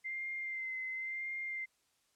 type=tone with vibrato; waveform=sine; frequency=2084 Hz; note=C7; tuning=7 cents flat; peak=-37 dBFS; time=0.04-1.66 s; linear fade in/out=20 ms; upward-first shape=sine; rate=0.95 Hz; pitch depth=26 cents each way; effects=white hiss -75 dBFS RMS until 2.15 s + low-pass 10000 Hz 12 dB/octave